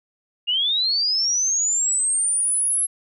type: linear sweep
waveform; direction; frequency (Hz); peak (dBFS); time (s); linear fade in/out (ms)
sine; up; 2800 to 11110; -18; 0.47-2.87; 20
effects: none